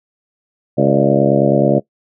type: harmonic tone with a mistuned harmonic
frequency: 69.3 Hz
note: C#2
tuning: in tune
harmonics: 2 / 3 / 4 / 5 / 6 / 7 / 8 / 9 / 10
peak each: -17 / -17 / -18 / -18 / -21 / -20 / -16 / -20 / -25 dBFS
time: 0.77-1.8 s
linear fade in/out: 20 ms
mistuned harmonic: 8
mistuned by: +57 cents
effects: noise-tail reverb RT60 0.1 s tail -19 dB re dry